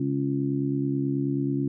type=harmonic tone; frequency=69.3 Hz; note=C#2; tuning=in tune; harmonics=2 / 3 / 4 / 5; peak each=-28 / -36 / -26 / -32 dBFS; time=0-1.68 s; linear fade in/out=5 ms; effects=none